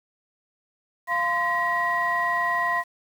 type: tone cluster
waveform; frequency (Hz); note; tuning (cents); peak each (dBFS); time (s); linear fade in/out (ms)
sine; 694 / 1032 / 1909; F5 / C6 / A#6; -11 / -24 / +41; -28 / -24 / -24; 1.07-2.84; 50
effects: tanh soft clip ceiling -14 dBFS + 8-bit